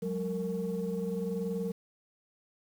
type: tone cluster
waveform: sine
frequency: 182.2 / 202.9 / 460.2 Hz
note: F#3 / G#3 / A#4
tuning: -26 / -40 / -22 cents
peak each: -33 / -37 / -33 dBFS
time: 0.02-1.72 s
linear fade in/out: 10 ms
effects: tanh soft clip ceiling -25 dBFS + 9-bit